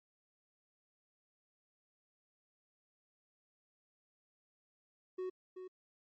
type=tone with echo; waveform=triangle; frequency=370 Hz; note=F#4; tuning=in tune; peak=-35 dBFS; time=5.18-5.3 s; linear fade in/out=10 ms; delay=380 ms; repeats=1; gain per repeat=-8 dB; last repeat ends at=5.68 s; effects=MP3 32 kbps